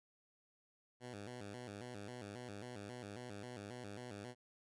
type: tone with vibrato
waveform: 10% pulse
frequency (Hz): 112.1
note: A2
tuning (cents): +33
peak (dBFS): -39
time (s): 1-4.35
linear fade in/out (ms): 50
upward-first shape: square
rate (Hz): 3.7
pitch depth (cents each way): 170
effects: resampled to 24000 Hz